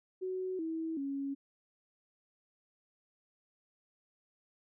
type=tone with pitch steps; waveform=sine; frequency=372.2 / 323.6 / 276.8 Hz; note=F#4 / E4 / C#4; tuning=+10 / -32 / -2 cents; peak=-34 dBFS; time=0.21-1.35 s; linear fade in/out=20 ms; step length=380 ms; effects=none